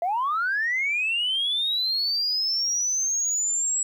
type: linear sweep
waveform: sine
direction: up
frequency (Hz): 659.3 to 7770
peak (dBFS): -21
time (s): 0.02-3.83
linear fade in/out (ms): 2
effects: tanh soft clip ceiling -18 dBFS + 10-bit